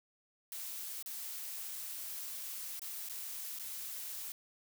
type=noise with dropouts; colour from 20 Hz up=blue; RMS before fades=-43 dBFS; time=0.52-4.32 s; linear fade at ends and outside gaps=1 ms; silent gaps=1.026-1.06 / 2.795-2.818 / 3.088-3.096 / 3.588-3.596 s; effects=none